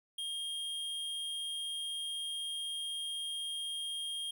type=tone; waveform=square; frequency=3228 Hz; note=G#7; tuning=50 cents flat; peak=-37 dBFS; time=0.18-4.31 s; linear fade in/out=5 ms; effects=none